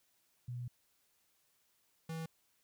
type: tone pair in turn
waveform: sine / square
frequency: 122.4 / 162.3 Hz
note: B2 / E3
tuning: -15 / -27 cents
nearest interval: perfect fourth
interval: 488 cents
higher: second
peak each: -39 / -40 dBFS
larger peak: first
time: 0.48-0.68 / 2.09-2.26 s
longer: first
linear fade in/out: 5 ms
effects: white hiss -75 dBFS RMS until 2.63 s